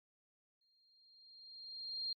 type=tone with exponential growth; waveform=sine; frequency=4208 Hz; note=C8; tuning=9 cents sharp; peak=-36 dBFS; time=0.61-2.13 s; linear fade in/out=5 ms; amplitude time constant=330 ms; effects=AAC 64 kbps